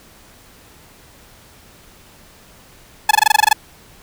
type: tone bursts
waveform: sawtooth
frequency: 856 Hz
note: A5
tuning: 48 cents flat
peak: -3 dBFS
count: 11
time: 3.09-3.53 s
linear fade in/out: 5 ms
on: 20 ms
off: 22 ms
effects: pink hiss -46 dBFS RMS until 4.02 s